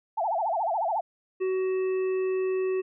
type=tone with vibrato; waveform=sine; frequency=768 Hz; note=G5; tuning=36 cents flat; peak=-24 dBFS; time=0.17-1.01 s; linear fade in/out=10 ms; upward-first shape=sine; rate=14 Hz; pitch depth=280 cents each way
type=harmonic tone; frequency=375.4 Hz; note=F#4; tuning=25 cents sharp; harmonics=1 / 3 / 5 / 7; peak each=-24 / -44 / -47 / -44 dBFS; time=1.4-2.82 s; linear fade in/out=20 ms
effects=none